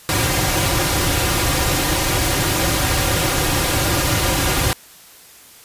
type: noise with comb filter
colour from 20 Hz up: pink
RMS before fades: -18 dBFS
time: 0.09-4.73 s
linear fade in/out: 0 ms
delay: 4.6 ms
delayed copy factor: -0.65
effects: white hiss -44 dBFS RMS until 5.64 s + resampled to 32000 Hz